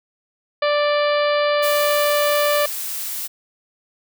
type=harmonic tone; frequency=587.3 Hz; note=D5; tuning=in tune; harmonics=1 / 2 / 3 / 4 / 5 / 6 / 7 / 8; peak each=-17 / -23 / -27 / -29 / -31 / -33 / -34 / -35 dBFS; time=0.62-2.66 s; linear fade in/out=5 ms
type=noise; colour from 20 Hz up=blue; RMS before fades=-27 dBFS; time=1.62-3.28 s; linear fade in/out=20 ms
effects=none